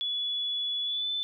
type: tone with pitch glide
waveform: sine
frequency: 3413 to 3517 Hz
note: G#7 to A7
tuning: +47 to -1 cents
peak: -28 dBFS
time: 0.01-1.23 s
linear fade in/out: 0 ms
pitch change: +52 cents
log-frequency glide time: 0.84-1.1 s
effects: none